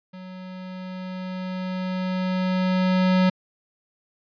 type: tone with level ramp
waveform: square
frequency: 185 Hz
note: F#3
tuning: in tune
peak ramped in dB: -38 to -16 dBFS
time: 0.13-3.3 s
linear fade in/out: 10 ms
effects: resampled to 11025 Hz